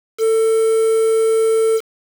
triangle tone with quantisation, 445.9 Hz, A4, 23 cents sharp, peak -10 dBFS, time 0.18-1.81 s, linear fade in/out 50 ms, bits 5, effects none

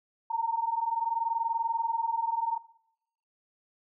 sine tone pair together, 904 / 924.6 Hz, A5 / A#5, +47 / -14 cents, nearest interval unison, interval 39 cents, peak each -30 / -30 dBFS, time 0.3-2.58 s, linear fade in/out 10 ms, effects noise-tail reverb RT60 0.8 s tail -20 dB re dry

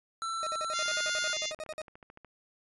square tone with pitch glide, 1337 to 1424.7 Hz, E6 to F6, +24 to +34 cents, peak -33 dBFS, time 0.22-1.33 s, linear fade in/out 0 ms, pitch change +110 cents, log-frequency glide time 0.67-0.94 s
40% pulse tone bursts, 623 Hz, D#5, 2 cents sharp, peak -35 dBFS, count 16, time 0.43-1.817 s, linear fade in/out 0 ms, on 37 ms, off 53 ms
harmonic tone, 698.5 Hz, F5, in tune, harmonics 3 / 4 / 5 / 6 / 7 / 8 / 9 / 10, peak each -39 / -41 / -37 / -43 / -42 / -42 / -40 / -45 dBFS, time 0.72-1.53 s, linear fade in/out 50 ms
click train, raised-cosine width 0.5 ms, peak -35 dBFS, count 20, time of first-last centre 0.86-2.247 s, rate 13.7 Hz
effects resampled to 24000 Hz

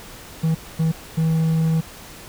triangle tone bursts at uneven times, 161.2 Hz, E3, 38 cents flat, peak -14 dBFS, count 3, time 0.43-0.55 / 0.79-0.92 / 1.17-1.81 s, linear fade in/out 10 ms, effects pink hiss -40 dBFS RMS until 2.28 s

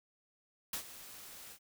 white noise with ADSR envelope, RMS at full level -37 dBFS, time 0.73-1.59 s, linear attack 4 ms, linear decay 92 ms, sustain -14 dB, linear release 69 ms, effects none

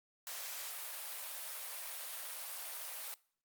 white high-pass noise, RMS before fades -44 dBFS, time 0.27-3.14 s, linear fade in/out 0 ms, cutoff 510 Hz, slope 48 dB/octave, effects noise-tail reverb RT60 0.5 s tail -22 dB re dry + Opus 48 kbps

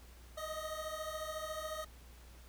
25% pulse beating tone pair, 618 / 632 Hz, D#5 / D#5, -12 / +27 cents, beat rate 14 Hz, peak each -39 / -39 dBFS, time 0.37-1.85 s, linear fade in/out 10 ms, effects added 60 Hz sine -54 dBFS peak until 2.48 s + pink hiss -61 dBFS RMS until 2.48 s

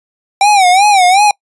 square tone with vibrato, 775 Hz, G5, 20 cents flat, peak -6 dBFS, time 0.41-1.31 s, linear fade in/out 2 ms, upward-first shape sine, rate 2.7 Hz, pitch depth 140 cents each way, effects noise-tail reverb RT60 0.1 s tail -25 dB re dry + resampled to 24000 Hz

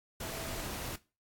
sine tone in noise, 658 Hz, E5, 3 cents flat, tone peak -46 dBFS, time 0.22-0.64 s, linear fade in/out 5 ms, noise pink, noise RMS -40 dBFS, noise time 0.2-0.96 s, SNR -9 dB, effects noise-tail reverb RT60 0.3 s tail -19 dB re dry + AAC 64 kbps

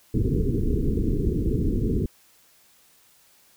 pink low-pass noise, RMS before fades -23 dBFS, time 0.14-2.06 s, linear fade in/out 5 ms, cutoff 450 Hz, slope 96 dB/octave, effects white hiss -58 dBFS RMS until 3.56 s

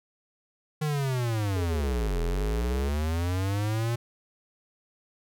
square linear two-way sweep, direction down then up, 155.56 to 40.43 to 119.4 Hz, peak -26 dBFS, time 0.81-3.96 s, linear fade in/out 10 ms, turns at 2.21 s
sine tone bursts, 421.7 Hz, G#4, 26 cents sharp, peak -34 dBFS, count 5, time 1.56-2.89 s, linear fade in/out 5 ms, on 250 ms, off 20 ms
effects none

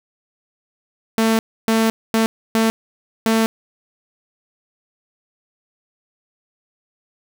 sawtooth tone bursts at uneven times, 223.7 Hz, A3, 29 cents sharp, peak -10 dBFS, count 5, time 1.18-1.39 / 1.68-1.9 / 2.14-2.26 / 2.55-2.7 / 3.26-3.46 s, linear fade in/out 0 ms, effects none

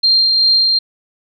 sine tone with tremolo, 4186 Hz, C8, in tune, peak -8 dBFS, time 0.03-0.79 s, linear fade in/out 10 ms, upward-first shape sine, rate 2.6 Hz, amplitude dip 25%, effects none

